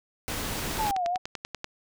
pink noise, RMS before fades -32 dBFS, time 0.28-0.91 s, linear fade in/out 0 ms
click train, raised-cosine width 0.2 ms, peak -16 dBFS, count 10, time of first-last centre 0.77-1.644 s, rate 10.3 Hz
sine linear two-way sweep, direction down then up, 903 to 680 to 751 Hz, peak -25 dBFS, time 0.78-1.18 s, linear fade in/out 20 ms, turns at 1.06 s
effects none

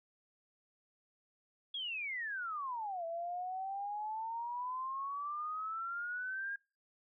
sine exponential two-way sweep, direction down then up, 3383 to 659.3 to 1629 Hz, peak -37 dBFS, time 1.74-6.56 s, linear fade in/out 5 ms, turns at 3.05 s, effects noise-tail reverb RT60 0.3 s tail -25 dB re dry

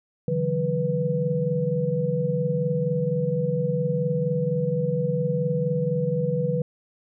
sine tone cluster, 141.8 / 161.1 / 185.4 / 491.4 Hz, C#3 / E3 / F#3 / B4, +40 / -39 / +4 / -9 cents, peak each -28 / -26 / -31 / -25 dBFS, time 0.28-6.62 s, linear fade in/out 2 ms, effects none

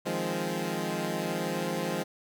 15% pulse chord, F minor seventh, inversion third, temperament equal, 155.56 / 174.61 / 207.7 / 261.6 Hz, Eb3 / F3 / Ab3 / C4, 0 / 0 / 0 / 0 cents, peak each -30 / -27 / -28 / -32 dBFS, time 0.05-2.04 s, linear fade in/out 20 ms, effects none

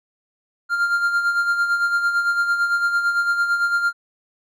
triangle tone with tremolo, 1396.9 Hz, F6, in tune, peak -13 dBFS, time 0.69-3.93 s, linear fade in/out 50 ms, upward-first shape sine, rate 8.9 Hz, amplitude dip 55%, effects none

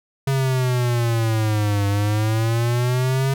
square exponential two-way sweep, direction down then up, 136.9 to 100 to 136.9 Hz, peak -18 dBFS, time 0.27-3.34 s, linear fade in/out 5 ms, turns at 1.87 s, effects none

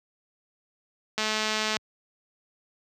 click train, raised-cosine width 0.2 ms, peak -10 dBFS, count 128, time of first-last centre 1.18-1.768 s, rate 216 Hz, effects high-pass 80 Hz 12 dB/octave

